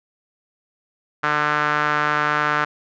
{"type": "tone with band-pass filter", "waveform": "sawtooth", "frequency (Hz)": 149.4, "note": "D3", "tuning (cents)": 30, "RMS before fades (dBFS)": -20, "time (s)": [1.23, 2.65], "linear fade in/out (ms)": 10, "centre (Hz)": 1400, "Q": 3, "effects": ["resampled to 16000 Hz"]}